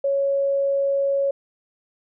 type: tone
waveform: sine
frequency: 554.4 Hz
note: C#5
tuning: in tune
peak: -18 dBFS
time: 0.04-1.31 s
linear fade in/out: 5 ms
effects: none